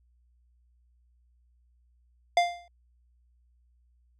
square tone with exponential decay, 698 Hz, F5, 1 cent flat, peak -17 dBFS, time 2.37-2.68 s, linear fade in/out 2 ms, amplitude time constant 66 ms, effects added 60 Hz sine -62 dBFS peak until 4.19 s + low-pass 5000 Hz 12 dB/octave

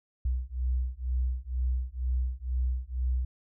sine beating tone pair, 61.8 / 63.9 Hz, B1 / C2, +2 / -40 cents, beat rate 2.1 Hz, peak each -30 dBFS, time 0.25-3.25 s, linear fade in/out 5 ms, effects none

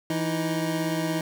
25% pulse tone pair together, 165.31 / 313.6 Hz, E3 / D#4, +5 / +14 cents, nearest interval major seventh, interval 1109 cents, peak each -24 dBFS, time 0.1-1.21 s, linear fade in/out 2 ms, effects none

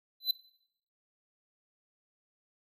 square tone with exponential growth, 4020 Hz, B7, 30 cents sharp, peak -22 dBFS, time 0.2-0.31 s, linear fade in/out 5 ms, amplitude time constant 22 ms, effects noise-tail reverb RT60 0.7 s tail -20 dB re dry

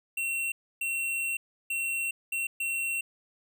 square tone bursts at uneven times, 2724 Hz, F7, 44 cents flat, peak -29 dBFS, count 5, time 0.17-0.52 / 0.81-1.37 / 1.7-2.11 / 2.32-2.47 / 2.6-3.01 s, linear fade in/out 5 ms, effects none

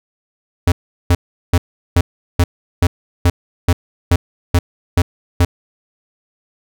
square tone bursts, 87.31 Hz, F2, in tune, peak -9 dBFS, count 12, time 0.67-5.45 s, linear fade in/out 5 ms, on 50 ms, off 380 ms, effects none

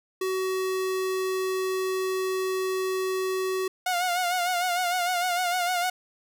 square tone, 376.1 Hz, F#4, 28 cents sharp, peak -26 dBFS, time 0.21-3.68 s, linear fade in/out 5 ms
sawtooth tone with vibrato, 716 Hz, F5, 43 cents sharp, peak -20 dBFS, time 3.86-5.9 s, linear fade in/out 5 ms, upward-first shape sine, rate 6.6 Hz, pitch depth 56 cents each way
effects none

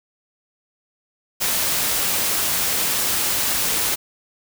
white noise, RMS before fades -21 dBFS, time 1.4-3.96 s, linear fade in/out 20 ms, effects none

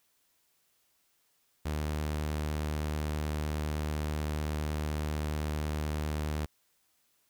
sawtooth tone, 75.8 Hz, D#2, 45 cents flat, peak -27 dBFS, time 1.65-6.46 s, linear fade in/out 10 ms, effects white hiss -72 dBFS RMS until 7.29 s

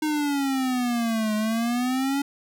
square exponential two-way sweep, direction down then up, 310 to 211.9 to 283.4 Hz, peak -23 dBFS, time 0.02-2.22 s, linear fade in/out 5 ms, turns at 1.35 s, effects none

